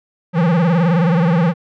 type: tone with vibrato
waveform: square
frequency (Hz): 169.2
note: E3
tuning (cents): +45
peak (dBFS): -12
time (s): 0.33-1.54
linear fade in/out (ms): 50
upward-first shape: sine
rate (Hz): 19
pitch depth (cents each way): 130
effects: low-pass 2000 Hz 12 dB/octave